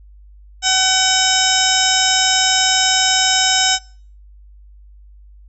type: harmonic tone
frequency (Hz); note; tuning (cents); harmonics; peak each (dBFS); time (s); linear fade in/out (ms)
756; F#5; +37; 1 / 2 / 3 / 4 / 5 / 7 / 8 / 9 / 10; -21 / -21 / -25 / -20 / -21 / -19 / -25 / -24 / -21; 0.62-3.79; 50
effects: noise-tail reverb RT60 0.5 s tail -25 dB re dry + added 50 Hz sine -40 dBFS peak until 5.48 s